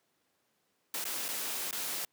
white noise with dropouts, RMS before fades -36 dBFS, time 0.94-2.05 s, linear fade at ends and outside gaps 2 ms, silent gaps 1.042-1.052 / 1.283-1.287 / 1.711-1.727 s, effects pink hiss -75 dBFS RMS until 2.12 s + high-pass 200 Hz 12 dB/octave

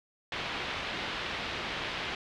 white low-pass noise, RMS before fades -36 dBFS, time 0.32-2.15 s, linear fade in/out 2 ms, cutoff 3500 Hz, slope 24 dB/octave, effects none

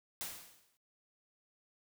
white noise with exponential decay, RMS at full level -39 dBFS, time 0.21-0.77 s, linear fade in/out 0 ms, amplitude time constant 120 ms, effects noise-tail reverb RT60 0.2 s tail -24 dB re dry

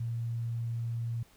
sine tone, 116.54 Hz, A#2, in tune, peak -31 dBFS, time 0-1.23 s, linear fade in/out 5 ms, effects pink hiss -62 dBFS RMS until 1.36 s

